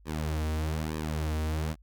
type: tone with flanger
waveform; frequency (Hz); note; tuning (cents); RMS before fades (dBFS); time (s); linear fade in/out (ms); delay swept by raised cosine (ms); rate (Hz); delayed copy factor
sawtooth; 77.8; D#2; 0; -31; 0.05-1.76; 50; 1.4 to 5.8; 1.1; -0.9
effects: added 50 Hz sine -54 dBFS peak until 1.82 s